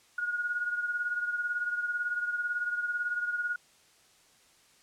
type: beating tone pair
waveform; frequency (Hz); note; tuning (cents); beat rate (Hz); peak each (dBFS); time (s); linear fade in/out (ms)
sine; 1441 / 1459; F#6 / F#6; -46 / -25; 18; -30 / -37; 0.18-3.56; 5
effects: white hiss -62 dBFS RMS until 4.82 s + low-pass 9000 Hz 12 dB/octave